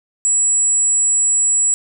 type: tone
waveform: sine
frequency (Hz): 7800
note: B8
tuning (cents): -23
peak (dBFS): -12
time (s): 0.25-1.74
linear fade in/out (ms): 0
effects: none